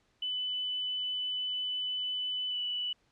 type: tone with pitch glide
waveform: sine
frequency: 2998 to 2964 Hz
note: F#7 to F#7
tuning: +22 to +2 cents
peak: -31 dBFS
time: 0.22-2.93 s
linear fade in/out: 5 ms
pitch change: -20 cents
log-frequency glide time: 2.49-2.58 s
effects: pink hiss -71 dBFS RMS until 3.11 s + low-pass 6000 Hz 12 dB/octave